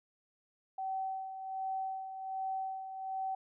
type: tone with tremolo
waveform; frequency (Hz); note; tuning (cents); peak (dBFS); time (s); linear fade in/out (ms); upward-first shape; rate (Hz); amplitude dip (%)
sine; 765; G5; -42; -33; 0.78-3.35; 5; sine; 1.3; 60
effects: none